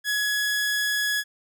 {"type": "tone", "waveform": "sawtooth", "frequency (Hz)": 1683, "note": "G#6", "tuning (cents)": 23, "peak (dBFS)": -19, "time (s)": [0.04, 1.24], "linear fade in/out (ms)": 50, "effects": []}